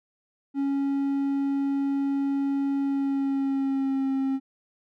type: tone with pitch glide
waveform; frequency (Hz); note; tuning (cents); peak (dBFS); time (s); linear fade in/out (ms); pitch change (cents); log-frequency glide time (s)
triangle; 277.2 to 268.5; C#4 to C4; 0 to +45; -21; 0.54-4.4; 50; -55; 2.81-4.12
effects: none